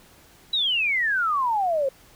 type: exponential sweep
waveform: sine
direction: down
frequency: 3951 to 521 Hz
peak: -20 dBFS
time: 0.53-1.89 s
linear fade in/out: 5 ms
effects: pink hiss -53 dBFS RMS until 2.15 s